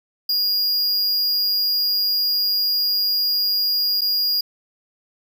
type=tone with dropouts; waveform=square; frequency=4849 Hz; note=D#8; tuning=45 cents flat; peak=-18 dBFS; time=0.29-4.41 s; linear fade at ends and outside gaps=5 ms; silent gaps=4.01-4.016 s; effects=10-bit